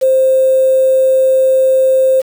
sine tone with quantisation, 525 Hz, C5, 6 cents sharp, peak -7 dBFS, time 0.01-2.22 s, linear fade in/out 20 ms, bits 5, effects none

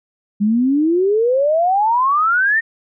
sine exponential sweep, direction up, 200 to 1864.7 Hz, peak -12 dBFS, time 0.4-2.61 s, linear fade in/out 20 ms, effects none

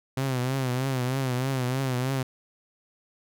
sawtooth tone with vibrato, 129.7 Hz, C3, 15 cents flat, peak -21 dBFS, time 0.17-2.23 s, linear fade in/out 5 ms, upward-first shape triangle, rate 3.2 Hz, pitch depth 97 cents each way, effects none

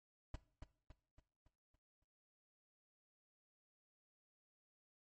brown noise with echo, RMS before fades -44 dBFS, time 0.34-0.36 s, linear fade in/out 2 ms, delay 280 ms, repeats 6, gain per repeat -6 dB, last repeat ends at 2.04 s, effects noise-tail reverb RT60 0.5 s tail -17 dB re dry + MP3 32 kbps

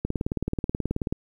click train, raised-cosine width 3 ms, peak -13 dBFS, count 21, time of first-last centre 0.05-1.125 s, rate 18.6 Hz, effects 9-bit

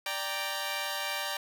10% pulse chord, G minor, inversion second, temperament equal, 587.3 / 784 / 932.3 Hz, D5 / G5 / Bb5, 0 / 0 / 0 cents, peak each -28 / -28 / -28 dBFS, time 0.06-1.37 s, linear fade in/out 2 ms, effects none

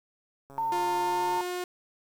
click train, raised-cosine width 1 ms, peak -35 dBFS, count 122, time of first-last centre 0.5-1.377 s, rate 138 Hz
sine tone, 906 Hz, A#5, 50 cents flat, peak -26 dBFS, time 0.58-1.41 s, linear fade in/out 0 ms
sawtooth tone with pitch glide, 352.4 to 359.2 Hz, F4 to F4, +16 to +49 cents, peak -27 dBFS, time 0.72-1.64 s, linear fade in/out 2 ms, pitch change +33 cents, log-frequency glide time 0.98-1.51 s
effects 9-bit

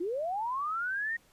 sine linear sweep, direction up, 322.9 to 1881 Hz, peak -30 dBFS, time 0-1.17 s, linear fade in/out 10 ms, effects pink hiss -64 dBFS RMS until 1.32 s + resampled to 32000 Hz

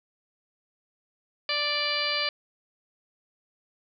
harmonic tone, 587.3 Hz, D5, in tune, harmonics 1 / 2 / 3 / 4 / 5 / 6 / 7 / 8, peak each -35 / -35 / -35 / -31 / -33 / -37 / -33 / -31 dBFS, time 1.49-2.29 s, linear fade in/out 2 ms, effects none

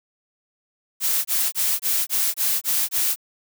blue noise bursts, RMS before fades -21 dBFS, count 8, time 1-3.161 s, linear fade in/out 50 ms, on 250 ms, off 23 ms, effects none

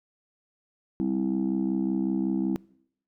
sine chord, C major, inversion second, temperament just, 196.22 / 261.6 / 327 Hz, G3 / C4 / E4, +2 / 0 / -14 cents, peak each -27 dBFS, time 1-2.56 s, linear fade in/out 0 ms, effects noise-tail reverb RT60 0.7 s tail -24 dB re dry + tanh soft clip ceiling -18 dBFS

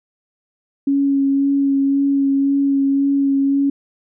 sine tone with vibrato, 276.8 Hz, C#4, 2 cents flat, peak -13 dBFS, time 0.87-3.7 s, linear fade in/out 5 ms, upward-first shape sine, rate 1.9 Hz, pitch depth 14 cents each way, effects none

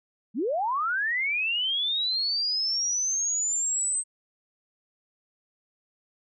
sine linear sweep, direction up, 184 to 8300 Hz, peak -24 dBFS, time 0.34-4.04 s, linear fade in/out 50 ms, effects none

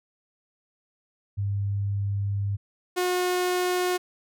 sine / sawtooth tone pair in turn, 100.3 / 361.4 Hz, G2 / F#4, +40 / -41 cents, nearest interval octave + minor seventh, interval 2219 cents, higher second, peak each -24 / -19 dBFS, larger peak second, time 1.37-2.57 / 2.96-3.98 s, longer first, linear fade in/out 20 ms, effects none

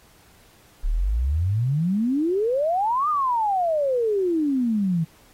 sine exponential two-way sweep, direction up then down, 33.65 to 1244.5 to 157 Hz, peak -19 dBFS, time 0.83-5.05 s, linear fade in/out 20 ms, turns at 3.09 s, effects pink hiss -55 dBFS RMS until 5.33 s + AAC 48 kbps

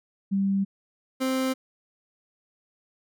sine / 30% pulse tone pair in turn, 196 / 261.6 Hz, G3 / C4, 0 / 0 cents, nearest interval perfect fourth, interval 500 cents, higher second, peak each -21 dBFS, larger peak neither, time 0.31-0.65 / 1.2-1.54 s, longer neither, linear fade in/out 20 ms, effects none

